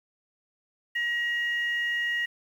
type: tone pair together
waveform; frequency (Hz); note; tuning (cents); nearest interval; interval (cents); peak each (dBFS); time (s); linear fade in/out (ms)
sine; 1900 / 2847; A#6 / F7; +33 / +33; perfect fifth; 700; -25 / -34; 0.95-2.26; 10
effects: tanh soft clip ceiling -19 dBFS + 9-bit